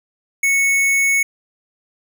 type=tone; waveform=square; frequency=2209 Hz; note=C#7; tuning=7 cents flat; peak=-14 dBFS; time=0.43-1.23 s; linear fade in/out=5 ms; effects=none